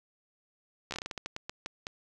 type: slowing click train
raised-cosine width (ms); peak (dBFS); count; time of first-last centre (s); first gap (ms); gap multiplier
0.2; -19; 14; 0.91-1.869; 13; 1.26
effects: none